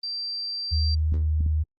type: tone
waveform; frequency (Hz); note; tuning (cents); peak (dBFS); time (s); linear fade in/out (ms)
sine; 4699; D8; 0; -28; 0.03-0.95; 5
type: tone with pitch glide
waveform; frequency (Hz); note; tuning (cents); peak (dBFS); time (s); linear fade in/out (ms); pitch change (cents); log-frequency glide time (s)
sine; 77.78 to 77.29; D#2 to D#2; 0 to -11; -20; 0.71-1.64; 20; -11; 1.13-1.2
type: clicks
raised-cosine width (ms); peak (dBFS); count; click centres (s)
5; -21; 3; 1.124 / 1.407 / 1.463
effects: Opus 24 kbps